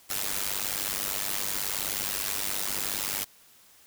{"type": "noise with amplitude modulation", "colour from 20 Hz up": "white", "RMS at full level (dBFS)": -27, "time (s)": [0.09, 3.25], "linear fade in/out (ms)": 20, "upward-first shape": "sine", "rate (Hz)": 99.1, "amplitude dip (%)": 90, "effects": ["white hiss -57 dBFS RMS until 3.86 s"]}